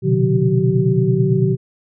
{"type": "tone cluster", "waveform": "sine", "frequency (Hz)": [122.3, 131.5, 149.2, 181.3, 382.8], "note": ["B2", "C3", "D3", "F#3", "G4"], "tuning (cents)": [-16, 9, 28, -35, -41], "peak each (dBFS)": -19, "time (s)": [0.02, 1.57], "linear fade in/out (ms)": 50, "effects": []}